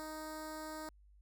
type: tone with notch filter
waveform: 10% pulse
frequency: 311.1 Hz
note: D#4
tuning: in tune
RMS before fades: -45 dBFS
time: 0-0.89 s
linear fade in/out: 0 ms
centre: 2600 Hz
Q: 0.85
effects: added 50 Hz sine -60 dBFS peak until 1.21 s